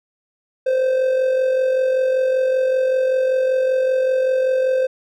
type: tone with amplitude modulation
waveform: triangle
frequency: 519 Hz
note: C5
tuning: 14 cents flat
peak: -11 dBFS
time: 0.66-4.87 s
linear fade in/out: 10 ms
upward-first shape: sine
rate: 45.2 Hz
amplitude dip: 45%
effects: none